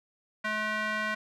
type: tone with band-pass filter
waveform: square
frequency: 214.3 Hz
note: A3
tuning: 45 cents flat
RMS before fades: -31 dBFS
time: 0.44-1.15 s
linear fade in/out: 10 ms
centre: 1700 Hz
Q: 2.2
effects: none